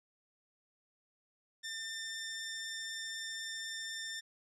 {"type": "tone", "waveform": "15% pulse", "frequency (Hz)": 1796, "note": "A6", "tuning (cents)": 35, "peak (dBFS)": -33, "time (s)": [1.63, 4.21], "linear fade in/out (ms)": 20, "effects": ["low-pass 11000 Hz 12 dB/octave"]}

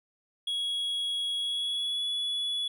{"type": "tone with pitch glide", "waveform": "triangle", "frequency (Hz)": [3330, 3402], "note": ["G#7", "G#7"], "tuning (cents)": [4, 41], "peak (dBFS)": -27, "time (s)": [0.47, 2.68], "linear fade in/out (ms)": 5, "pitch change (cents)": 37, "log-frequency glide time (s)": [1.38, 2.06], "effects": []}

